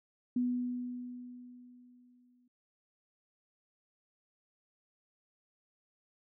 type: tone with exponential decay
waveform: sine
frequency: 246.9 Hz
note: B3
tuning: in tune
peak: -27 dBFS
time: 0.36-2.48 s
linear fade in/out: 5 ms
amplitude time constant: 460 ms
effects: none